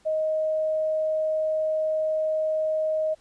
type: tone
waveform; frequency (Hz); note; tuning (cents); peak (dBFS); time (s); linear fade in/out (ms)
sine; 626; D#5; +10; -22; 0.05-3.15; 20
effects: pink hiss -61 dBFS RMS until 3.2 s + resampled to 22050 Hz